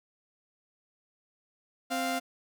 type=tone pair together; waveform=sawtooth; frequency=261.6 / 698.5 Hz; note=C4 / F5; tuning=0 / 0 cents; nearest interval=octave + perfect fourth; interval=1700 cents; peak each=-29 / -27 dBFS; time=1.9-2.2 s; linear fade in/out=20 ms; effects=none